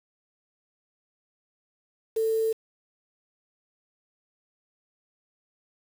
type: tone with quantisation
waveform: sine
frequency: 444.8 Hz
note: A4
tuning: 19 cents sharp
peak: -22 dBFS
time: 2.16-2.53 s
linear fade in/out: 10 ms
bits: 7
effects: none